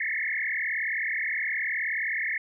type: tone with frequency modulation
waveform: sine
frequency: 1975.5 Hz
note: B6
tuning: in tune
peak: -26 dBFS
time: 0-2.38 s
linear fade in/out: 5 ms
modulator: 39.1 Hz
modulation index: 6.1
effects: none

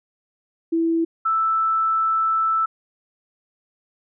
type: tone pair in turn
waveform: sine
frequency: 330 / 1320 Hz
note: E4 / E6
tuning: +2 / +2 cents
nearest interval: 2 octaves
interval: 2400 cents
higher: second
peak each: -17 dBFS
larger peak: neither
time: 0.72-1.05 / 1.25-2.66 s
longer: second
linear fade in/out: 10 ms
effects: none

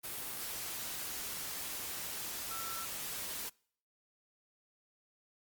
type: tone in noise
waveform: sine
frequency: 1337 Hz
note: E6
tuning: 24 cents sharp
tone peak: -43 dBFS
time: 2.5-2.86 s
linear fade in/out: 20 ms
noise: white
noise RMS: -41 dBFS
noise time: 0.03-3.5 s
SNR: -5 dB
effects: noise-tail reverb RT60 0.6 s tail -26 dB re dry + Opus 32 kbps

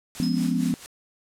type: noise with tremolo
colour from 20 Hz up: white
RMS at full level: -37 dBFS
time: 0.15-0.86 s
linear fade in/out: 0 ms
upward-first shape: sine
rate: 4.4 Hz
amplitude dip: 70%
type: chord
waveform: sine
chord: C# dominant seventh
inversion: first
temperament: just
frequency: 173.24 / 207.9 / 249.5 / 277.2 Hz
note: E#3 / G#3 / B3 / C#4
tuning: -14 / +2 / +18 / 0 cents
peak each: -26 / -29 / -24 / -30 dBFS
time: 0.2-0.74 s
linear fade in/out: 0 ms
type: tone with exponential decay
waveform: sine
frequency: 5120 Hz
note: D#8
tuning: 49 cents sharp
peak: -31 dBFS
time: 0.23-0.79 s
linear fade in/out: 0 ms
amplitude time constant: 120 ms
effects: low-pass 10000 Hz 12 dB/octave

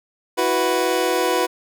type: chord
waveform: 25% pulse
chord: E suspended second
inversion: none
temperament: equal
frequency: 329.6 / 370 / 493.9 Hz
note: E4 / F#4 / B4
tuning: 0 / 0 / 0 cents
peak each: -21 / -18 / -17 dBFS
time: 0.37-1.47 s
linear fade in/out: 20 ms
effects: none

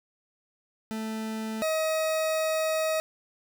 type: tone pair in turn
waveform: 40% pulse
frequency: 220 / 633.5 Hz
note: A3 / D#5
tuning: 0 / +31 cents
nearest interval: octave + tritone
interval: 1831 cents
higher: second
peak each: -30 / -24 dBFS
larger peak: second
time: 0.91-1.62 / 1.62-3 s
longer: second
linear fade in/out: 0 ms
effects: none

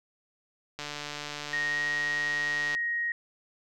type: click train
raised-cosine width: 0.2 ms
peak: -19 dBFS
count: 289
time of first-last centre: 0.79-2.749 s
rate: 147 Hz
type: tone with pitch glide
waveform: sine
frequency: 1864.7 to 1880.9 Hz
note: A#6 to A#6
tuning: 0 to +15 cents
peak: -27 dBFS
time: 1.53-3.12 s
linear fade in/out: 2 ms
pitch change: +15 cents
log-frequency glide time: 1.69-1.77 s
effects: none

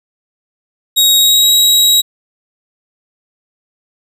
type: tone with pitch glide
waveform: sawtooth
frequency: 3780 to 3835 Hz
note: A#7 to A#7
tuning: +23 to +48 cents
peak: -4 dBFS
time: 0.96-2.02 s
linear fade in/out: 20 ms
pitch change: +25 cents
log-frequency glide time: 1.15-1.53 s
effects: none

